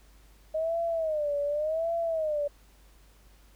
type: tone with vibrato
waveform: sine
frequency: 622.3 Hz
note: D#5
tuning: in tune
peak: -26 dBFS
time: 0.54-2.48 s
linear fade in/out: 10 ms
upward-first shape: sine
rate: 0.88 Hz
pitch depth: 140 cents each way
effects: added 50 Hz sine -55 dBFS peak until 3.55 s + pink hiss -62 dBFS RMS until 3.55 s